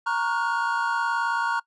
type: chord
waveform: triangle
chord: Gb major seventh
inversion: first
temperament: equal with one note detuned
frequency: 932.3 / 1108.7 / 1421.3 / 1480 Hz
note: Bb5 / Db6 / F6 / Gb6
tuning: 0 / 0 / +30 / 0 cents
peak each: -24 / -28 / -26 / -29 dBFS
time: 0.06-1.6 s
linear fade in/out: 10 ms
effects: noise-tail reverb RT60 0.1 s tail -23 dB re dry + resampled to 24000 Hz